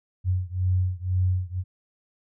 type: beating tone pair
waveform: sine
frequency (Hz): 91 / 93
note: F#2 / F#2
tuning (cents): -28 / +9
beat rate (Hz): 2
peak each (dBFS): -24 / -25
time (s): 0.24-1.64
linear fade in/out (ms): 50
effects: none